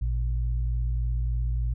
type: tone pair together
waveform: sine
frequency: 56.63 / 120 Hz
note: A#1 / B2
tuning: -49 / -49 cents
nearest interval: octave + minor second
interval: 1300 cents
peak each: -24 / -32 dBFS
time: 0.01-1.74 s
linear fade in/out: 10 ms
effects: none